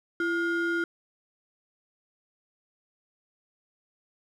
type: ring-modulated tone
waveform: triangle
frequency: 880 Hz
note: A5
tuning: in tune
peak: -20 dBFS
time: 0.2-0.84 s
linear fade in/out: 2 ms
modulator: 542 Hz
effects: none